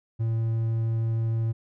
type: tone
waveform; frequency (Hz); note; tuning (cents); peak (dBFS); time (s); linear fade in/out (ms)
triangle; 113.3; A#2; -49; -21; 0.19-1.53; 20
effects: none